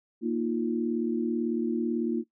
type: chord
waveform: sine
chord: Bb suspended fourth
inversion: none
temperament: equal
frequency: 233.1 / 311.1 / 349.2 Hz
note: Bb3 / Eb4 / F4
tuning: 0 / 0 / 0 cents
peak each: -28 / -32 / -30 dBFS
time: 0.21-2.24 s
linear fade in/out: 50 ms
effects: noise-tail reverb RT60 0.1 s tail -18 dB re dry